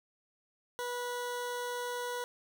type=tone; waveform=20% pulse; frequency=488.7 Hz; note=B4; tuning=18 cents flat; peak=-30 dBFS; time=0.79-2.24 s; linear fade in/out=0 ms; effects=none